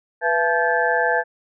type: tone cluster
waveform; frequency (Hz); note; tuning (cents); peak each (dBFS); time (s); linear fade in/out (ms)
sine; 493.8 / 676 / 864 / 1576 / 1730; B4 / E5 / A5 / G6 / A6; 0 / +43 / -32 / +9 / -30; -23; 0.21-1.24; 50
effects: none